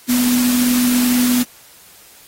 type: tone in noise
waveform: sine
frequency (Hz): 246.9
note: B3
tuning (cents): 0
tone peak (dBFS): -13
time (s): 0.08-1.44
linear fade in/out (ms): 20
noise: white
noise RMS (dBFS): -22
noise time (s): 0.08-1.44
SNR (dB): +6
effects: white hiss -45 dBFS RMS until 2.27 s + AAC 48 kbps